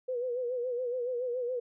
sine tone with vibrato, 493.9 Hz, B4, in tune, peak -30 dBFS, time 0.08-1.6 s, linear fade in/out 10 ms, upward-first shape sine, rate 7.1 Hz, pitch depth 72 cents each way, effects none

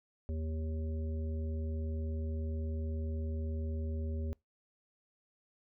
harmonic tone, 79.1 Hz, D#2, 29 cents sharp, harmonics 1 / 3 / 5 / 7, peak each -34 / -44 / -48 / -51 dBFS, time 0.29-4.33 s, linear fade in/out 0 ms, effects noise-tail reverb RT60 0.2 s tail -25 dB re dry

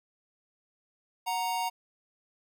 square tone pair together, 738.8 / 932.3 Hz, F#5 / A#5, -3 / 0 cents, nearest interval major third, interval 403 cents, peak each -34 / -31 dBFS, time 1.26-1.7 s, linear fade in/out 20 ms, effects none

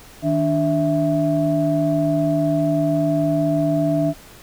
sine tone cluster, 156.8 / 291.9 / 660 Hz, D#3 / D4 / E5, +14 / -10 / +2 cents, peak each -21 / -19 / -20 dBFS, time 0.22-4.14 s, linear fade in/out 50 ms, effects tanh soft clip ceiling -7 dBFS + pink hiss -44 dBFS RMS until 4.42 s

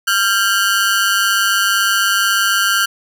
sawtooth ring-modulated tone, 1484 Hz, F#6, 5 cents sharp, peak -6 dBFS, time 0.07-2.86 s, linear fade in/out 10 ms, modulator 101 Hz, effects none

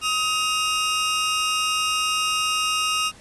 sawtooth tone pair together, 1262.5 / 2800 Hz, D#6 / F7, +25 / +4 cents, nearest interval octave + major second, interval 1379 cents, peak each -20 dBFS, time 0.01-3.12 s, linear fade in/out 50 ms, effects pink hiss -48 dBFS RMS until 3.2 s + resampled to 24000 Hz

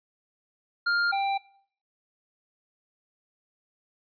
square tone pair in turn, 1404 / 788 Hz, F6 / G5, +9 / +9 cents, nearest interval minor seventh, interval 1000 cents, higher first, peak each -23 / -25 dBFS, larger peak first, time 0.86-1.12 / 1.12-1.38 s, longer neither, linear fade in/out 10 ms, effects noise-tail reverb RT60 0.6 s tail -22 dB re dry + resampled to 11025 Hz

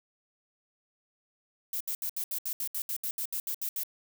violet noise bursts, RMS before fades -33 dBFS, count 15, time 1.73-3.835 s, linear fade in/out 2 ms, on 75 ms, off 70 ms, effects none

